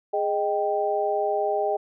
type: tone cluster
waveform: sine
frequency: 415.5 / 620 / 784 Hz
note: G#4 / D#5 / G5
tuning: +1 / -6 / 0 cents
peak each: -26 dBFS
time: 0.13-1.77 s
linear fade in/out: 10 ms
effects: none